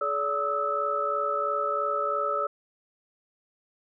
sine tone cluster, 424.8 / 574 / 1245 / 1308 Hz, G#4 / D5 / D#6 / E6, +39 / -40 / +1 / -14 cents, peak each -34 / -30 / -34 / -27 dBFS, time 0.01-2.47 s, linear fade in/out 5 ms, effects none

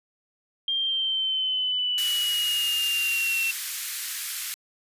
sine exponential sweep, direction down, 3200 to 2700 Hz, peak -23 dBFS, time 0.68-3.51 s, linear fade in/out 2 ms
white high-pass noise, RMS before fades -31 dBFS, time 1.98-4.54 s, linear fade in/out 0 ms, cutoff 1500 Hz, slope 24 dB/octave
effects resampled to 32000 Hz

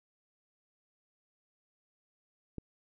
click, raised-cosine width 3 ms, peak -26 dBFS, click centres 2.583 s, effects none

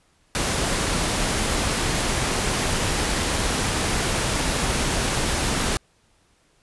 pink noise, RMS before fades -23 dBFS, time 0.35-5.77 s, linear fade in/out 0 ms, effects pink hiss -62 dBFS RMS until 6.62 s + resampled to 24000 Hz

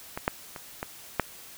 clicks, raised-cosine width 0.5 ms, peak -17 / -8 / -23 / -16 / -7 dBFS, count 5, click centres 0.175 / 0.279 / 0.562 / 0.829 / 1.197 s, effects white hiss -47 dBFS RMS until 1.57 s

